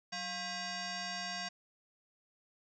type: tone with frequency modulation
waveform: sine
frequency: 1975.5 Hz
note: B6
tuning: in tune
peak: -37 dBFS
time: 0.12-1.49 s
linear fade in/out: 10 ms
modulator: 894 Hz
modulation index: 4.5
effects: none